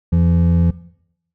triangle tone pair together, 84.9 / 169.8 Hz, F2 / F3, -48 / -48 cents, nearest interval octave, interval 1200 cents, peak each -11 dBFS, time 0.12-0.71 s, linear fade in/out 10 ms, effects noise-tail reverb RT60 0.7 s tail -19 dB re dry + tanh soft clip ceiling -5 dBFS

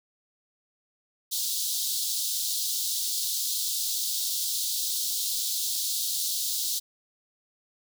pink high-pass noise, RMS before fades -29 dBFS, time 1.31-6.8 s, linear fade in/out 20 ms, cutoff 3600 Hz, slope 48 dB/octave, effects none

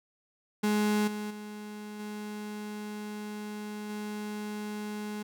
35% pulse tone with level steps, 210 Hz, G#3, 19 cents sharp, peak -23 / -32 / -38 / -35 / -33 dBFS, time 0.63-5.23 s, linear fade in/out 10 ms, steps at 1.07 / 1.3 / 1.99 / 3.89 s, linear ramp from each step 10 ms, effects none

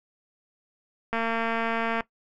click train, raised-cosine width 0.5 ms, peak -13 dBFS, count 201, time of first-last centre 1.13-2.007 s, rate 228 Hz, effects noise-tail reverb RT60 0.1 s tail -18 dB re dry

